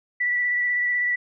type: tone with vibrato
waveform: sine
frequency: 1960 Hz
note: B6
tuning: 14 cents flat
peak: -20 dBFS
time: 0.2-1.16 s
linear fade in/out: 10 ms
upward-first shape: square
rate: 16 Hz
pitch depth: 11 cents each way
effects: none